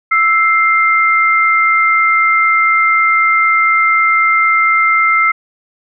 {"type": "tone pair together", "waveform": "sine", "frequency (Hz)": [1321, 2097], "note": ["E6", "C7"], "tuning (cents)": [3, 3], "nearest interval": "minor sixth", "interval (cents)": 800, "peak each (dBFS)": -11, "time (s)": [0.11, 5.32], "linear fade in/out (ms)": 10, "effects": []}